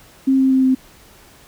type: tone with pitch steps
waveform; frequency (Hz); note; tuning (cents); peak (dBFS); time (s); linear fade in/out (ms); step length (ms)
sine; 266.8 / 264.7 / 262.5 / 260.4; C4 / C4 / C4 / C4; +34 / +20 / +6 / -8; -11; 0.27-0.75; 10; 120
effects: pink hiss -47 dBFS RMS until 1.47 s